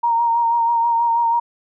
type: tone with vibrato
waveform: sine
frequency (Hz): 932.3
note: A#5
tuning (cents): 0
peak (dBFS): -14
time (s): 0.03-1.4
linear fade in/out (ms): 10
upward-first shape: sine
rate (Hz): 6.2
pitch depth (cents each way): 26
effects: none